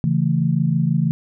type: chord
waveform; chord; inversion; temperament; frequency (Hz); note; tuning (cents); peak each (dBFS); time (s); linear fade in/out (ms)
sine; A major; first; equal; 138.59 / 164.81 / 220; C#3 / E3 / A3; 0 / 0 / 0; -20 / -18 / -23; 0.04-1.11; 0
effects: none